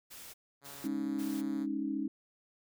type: noise bursts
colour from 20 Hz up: white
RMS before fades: -49 dBFS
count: 3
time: 0.1-1.42 s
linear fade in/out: 20 ms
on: 240 ms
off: 300 ms
type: tone with pitch glide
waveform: 5% pulse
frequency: 140.4 to 138.95 Hz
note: C#3 to C#3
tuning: +22 to +4 cents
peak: -40 dBFS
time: 0.61-1.67 s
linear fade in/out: 50 ms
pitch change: -18 cents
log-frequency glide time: 1.21-1.33 s
type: chord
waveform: sine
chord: Ab suspended fourth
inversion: none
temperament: just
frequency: 207.7 / 276.9 / 311.5 Hz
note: Ab3 / Db4 / Eb4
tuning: 0 / -2 / +2 cents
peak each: -39 / -35 / -36 dBFS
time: 0.84-2.08 s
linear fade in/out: 5 ms
effects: none